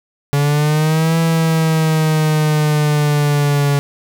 45% pulse exponential two-way sweep, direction up then down, 141.9 to 164.81 to 141.9 Hz, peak -12 dBFS, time 0.33-3.79 s, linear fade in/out 0 ms, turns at 1.18 s, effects none

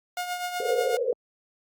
sawtooth tone with tremolo, 716 Hz, F5, 43 cents sharp, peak -23 dBFS, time 0.17-0.97 s, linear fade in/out 2 ms, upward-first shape triangle, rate 8.1 Hz, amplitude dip 60%
white band-pass noise, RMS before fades -26 dBFS, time 0.6-1.13 s, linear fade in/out 2 ms, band 450 to 520 Hz, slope 96 dB/octave
effects Opus 48 kbps

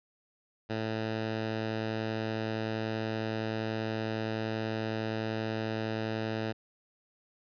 10% pulse tone, 110.6 Hz, A2, 9 cents sharp, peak -23 dBFS, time 0.69-6.53 s, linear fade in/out 20 ms, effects resampled to 11025 Hz

